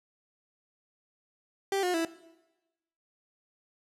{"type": "tone with pitch steps", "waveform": "30% pulse", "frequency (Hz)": [392, 359.5, 329.6], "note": ["G4", "F#4", "E4"], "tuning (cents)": [0, -50, 0], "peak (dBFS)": -24, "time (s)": [1.72, 2.05], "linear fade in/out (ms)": 2, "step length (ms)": 110, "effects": ["noise-tail reverb RT60 1.0 s tail -18 dB re dry", "low-pass 12000 Hz 12 dB/octave"]}